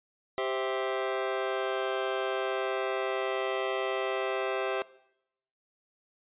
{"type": "chord", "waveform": "sawtooth", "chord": "C major", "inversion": "second", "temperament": "just", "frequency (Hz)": [392.4, 523.3, 654.1], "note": ["G4", "C5", "E5"], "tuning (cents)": [2, 0, -14], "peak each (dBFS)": [-28, -30, -30], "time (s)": [0.38, 4.82], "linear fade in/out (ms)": 0, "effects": ["noise-tail reverb RT60 0.8 s tail -20 dB re dry", "resampled to 8000 Hz"]}